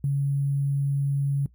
sine tone with sample-and-hold, 140 Hz, C#3, 18 cents sharp, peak -21 dBFS, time 0.04-1.46 s, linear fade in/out 2 ms, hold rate 11025 Hz, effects noise-tail reverb RT60 0.1 s tail -19 dB re dry + added 60 Hz sine -53 dBFS peak until 1.54 s

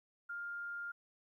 sine tone, 1404 Hz, F6, 9 cents sharp, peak -40 dBFS, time 0.29-0.92 s, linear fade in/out 10 ms, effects 13-bit

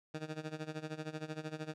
15% pulse tone with tremolo, 155.56 Hz, D#3, in tune, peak -31 dBFS, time 0.14-1.74 s, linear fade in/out 5 ms, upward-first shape sine, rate 13 Hz, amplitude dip 85%, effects low-pass 6000 Hz 12 dB/octave

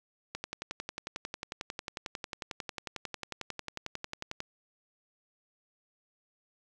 click train, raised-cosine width 0.2 ms, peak -19 dBFS, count 46, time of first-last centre 0.35-4.404 s, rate 11.1 Hz, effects none

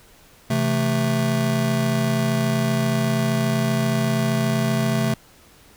square chord, A minor, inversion first, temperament just, 132 / 165 / 220 Hz, C3 / E3 / A3, +16 / +2 / 0 cents, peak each -23 / -28 / -23 dBFS, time 0.5-5.14 s, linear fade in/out 5 ms, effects pink hiss -51 dBFS RMS until 5.76 s

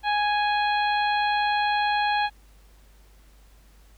harmonic tone, 830.6 Hz, G#5, in tune, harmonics 1 / 2 / 3 / 4 / 5, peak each -22 / -28 / -32 / -34 / -36 dBFS, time 0.03-2.3 s, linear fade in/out 50 ms, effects added 50 Hz sine -51 dBFS peak until 3.97 s + pink hiss -60 dBFS RMS until 3.97 s

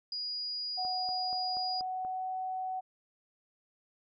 sine tone, 4890 Hz, D#8, 31 cents flat, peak -34 dBFS, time 0.12-1.81 s, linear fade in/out 2 ms
sine tone with pitch glide, 740 to 749 Hz, F#5 to F#5, 0 to +21 cents, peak -33 dBFS, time 0.77-2.81 s, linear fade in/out 20 ms, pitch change +21 cents, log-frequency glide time 1.52-2.28 s
click train, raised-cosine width 1 ms, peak -35 dBFS, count 6, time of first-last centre 0.85-2.049 s, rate 4.17 Hz
effects none

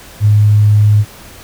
sine tone, 104.9 Hz, G#2, 18 cents sharp, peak -5 dBFS, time 0.2-1.05 s, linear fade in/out 50 ms, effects pink hiss -36 dBFS RMS until 1.43 s

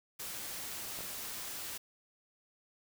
white noise, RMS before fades -42 dBFS, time 0.19-1.78 s, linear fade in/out 10 ms
clicks, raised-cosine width 1 ms, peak -32 dBFS, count 2, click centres 0.989 / 1.007 s
effects none

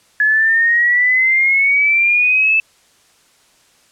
sine exponential sweep, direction up, 1700 to 2637 Hz, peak -10 dBFS, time 0.2-2.6 s, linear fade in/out 2 ms, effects white hiss -53 dBFS RMS until 3.91 s + low-pass 9000 Hz 12 dB/octave

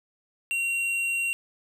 triangle tone with hard clipping, 2749 Hz, F7, 28 cents flat, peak -26 dBFS, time 0.51-1.33 s, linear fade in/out 0 ms, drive 11 dB, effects none

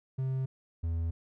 triangle tone pair in turn, 131.7 / 82.97 Hz, C3 / E2, +12 / +12 cents, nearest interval minor sixth, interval 800 cents, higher first, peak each -27 dBFS, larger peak neither, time 0.18-0.46 / 0.83-1.11 s, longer neither, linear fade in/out 10 ms, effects none

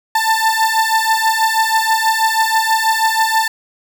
30% pulse beating tone pair, 886 / 892.2 Hz, A5 / A5, +12 / +24 cents, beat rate 6.2 Hz, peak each -13 dBFS, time 0.15-3.48 s, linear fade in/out 5 ms, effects none

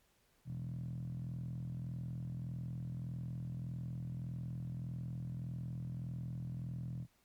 10% pulse tone with band-pass filter, 41.68 Hz, E1, 20 cents sharp, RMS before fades -42 dBFS, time 0.45-7.07 s, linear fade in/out 50 ms, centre 140 Hz, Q 8.8, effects pink hiss -73 dBFS RMS until 7.24 s + MP3 96 kbps

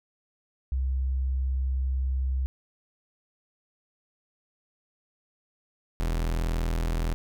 sine / 40% pulse tone pair in turn, 65.41 / 41.21 Hz, C2 / E1, 0 / 0 cents, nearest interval minor sixth, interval 800 cents, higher first, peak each -24 / -24 dBFS, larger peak neither, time 0.72-2.46 / 6-7.14 s, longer first, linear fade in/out 0 ms, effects none

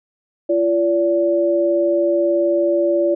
sine tone pair together, 342.5 / 576 Hz, F4 / D5, -34 / -34 cents, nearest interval major sixth, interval 900 cents, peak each -17 / -16 dBFS, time 0.49-3.15 s, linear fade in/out 10 ms, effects none

